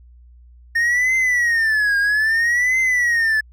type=tone with vibrato; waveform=triangle; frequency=1832 Hz; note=A#6; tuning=31 cents flat; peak=-13 dBFS; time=0.75-3.41 s; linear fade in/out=10 ms; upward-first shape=triangle; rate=0.61 Hz; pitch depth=220 cents each way; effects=added 60 Hz sine -43 dBFS peak until 3.52 s